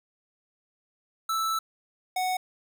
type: tone pair in turn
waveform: square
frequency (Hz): 1318.5 / 740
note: E6 / F#5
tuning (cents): 0 / 0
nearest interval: minor seventh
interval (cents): 1000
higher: first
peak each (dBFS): -26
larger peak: neither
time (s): 1.29-1.59 / 2.16-2.37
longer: first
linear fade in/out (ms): 5
effects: none